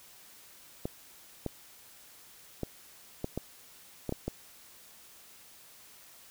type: clicks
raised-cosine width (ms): 2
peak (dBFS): -19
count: 8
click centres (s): 0.855 / 1.463 / 2.633 / 3.244 / 3.376 / 4.093 / 4.124 / 4.28
effects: white hiss -55 dBFS RMS until 6.3 s